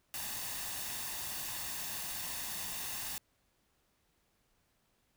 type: noise with comb filter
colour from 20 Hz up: white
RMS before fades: -40 dBFS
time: 0.14-3.18 s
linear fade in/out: 0 ms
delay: 1.1 ms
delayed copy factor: +0.5
effects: pink hiss -75 dBFS RMS until 5.16 s